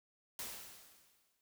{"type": "noise with exponential decay", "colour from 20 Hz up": "white", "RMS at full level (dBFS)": -42, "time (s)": [0.39, 1.41], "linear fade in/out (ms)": 1, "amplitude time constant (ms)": 220, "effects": []}